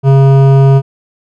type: tone with hard clipping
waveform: sine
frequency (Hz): 136.2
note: C#3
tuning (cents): -30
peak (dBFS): -5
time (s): 0.03-0.82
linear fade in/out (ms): 50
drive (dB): 13
effects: none